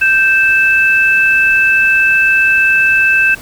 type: tone pair together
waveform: sine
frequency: 1563.8 / 2630 Hz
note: G6 / E7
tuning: -5 / -5 cents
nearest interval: major sixth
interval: 900 cents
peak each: -10 dBFS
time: 0.01-3.35 s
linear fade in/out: 10 ms
effects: pink hiss -34 dBFS RMS until 3.41 s